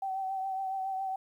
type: tone with vibrato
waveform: sine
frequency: 767 Hz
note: G5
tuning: 38 cents flat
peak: -31 dBFS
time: 0.02-1.16 s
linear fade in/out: 5 ms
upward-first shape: triangle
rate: 7.2 Hz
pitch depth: 35 cents each way
effects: 11-bit